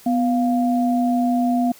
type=tone pair together; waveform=sine; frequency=247.6 / 699.1 Hz; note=B3 / F5; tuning=+5 / +2 cents; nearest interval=octave + tritone; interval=1797 cents; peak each=-17 / -22 dBFS; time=0.06-1.72 s; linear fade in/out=5 ms; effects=white hiss -47 dBFS RMS until 1.79 s